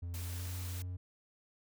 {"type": "tone with pitch glide", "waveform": "triangle", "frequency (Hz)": [86.5, 90.23], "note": ["F2", "F#2"], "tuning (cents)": [-16, -43], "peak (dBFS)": -36, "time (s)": [0.02, 0.97], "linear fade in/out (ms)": 10, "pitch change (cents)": 73, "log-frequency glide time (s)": [0.18, 0.58]}
{"type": "noise", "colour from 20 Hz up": "white", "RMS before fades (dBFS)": -48, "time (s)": [0.14, 0.82], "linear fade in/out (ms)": 0}
{"effects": []}